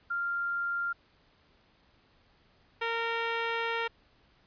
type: tone pair in turn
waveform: sine / 10% pulse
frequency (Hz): 1393 / 460.6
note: F6 / A#4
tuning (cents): -5 / -21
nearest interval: octave + perfect fifth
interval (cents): 1916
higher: first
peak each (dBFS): -29 / -21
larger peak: second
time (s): 0.1-0.93 / 2.81-3.88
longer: second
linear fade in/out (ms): 10
effects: pink hiss -65 dBFS RMS until 4.46 s + resampled to 11025 Hz